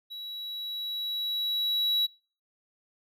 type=tone with level ramp; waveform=triangle; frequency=3900 Hz; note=B7; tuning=23 cents flat; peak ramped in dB=-36 to -21 dBFS; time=0.1-2.07 s; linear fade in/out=20 ms; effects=noise-tail reverb RT60 0.4 s tail -25 dB re dry